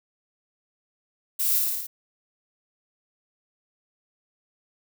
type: noise with echo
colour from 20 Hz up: violet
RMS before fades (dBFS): -25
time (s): 1.39-1.59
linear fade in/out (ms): 10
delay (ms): 56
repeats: 5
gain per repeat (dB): -2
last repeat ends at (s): 1.87
effects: none